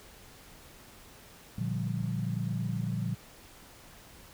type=chord; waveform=sine; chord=G minor seventh; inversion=first; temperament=equal; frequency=116.54 / 146.83 / 174.61 / 196 Hz; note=Bb2 / D3 / F3 / G3; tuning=0 / 0 / 0 / 0 cents; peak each=-33 / -36 / -35 / -38 dBFS; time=1.58-3.15 s; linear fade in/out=5 ms; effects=pink hiss -53 dBFS RMS until 4.33 s